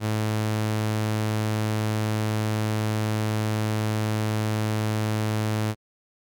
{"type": "tone", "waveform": "sawtooth", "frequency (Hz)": 108, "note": "A2", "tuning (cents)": -32, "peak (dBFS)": -19, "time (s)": [0, 5.75], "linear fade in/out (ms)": 50, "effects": ["Opus 48 kbps"]}